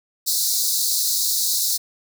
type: high-pass noise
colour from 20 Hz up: pink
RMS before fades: -21 dBFS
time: 0.26-1.78 s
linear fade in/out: 20 ms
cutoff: 3900 Hz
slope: 96 dB/octave
effects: none